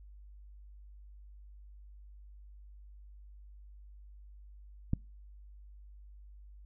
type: click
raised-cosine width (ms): 5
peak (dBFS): -16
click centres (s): 4.934
effects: noise-tail reverb RT60 0.3 s tail -26 dB re dry + added 50 Hz sine -50 dBFS peak until 6.65 s